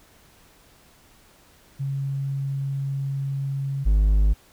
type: tone pair in turn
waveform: sine / triangle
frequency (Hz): 137.5 / 51.33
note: C#3 / G#1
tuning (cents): -14 / -20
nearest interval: octave + perfect fourth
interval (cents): 1706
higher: first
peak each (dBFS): -24 / -13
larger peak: second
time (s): 1.79-3.85 / 3.85-4.34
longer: first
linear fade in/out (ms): 20
effects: pink hiss -55 dBFS RMS until 4.52 s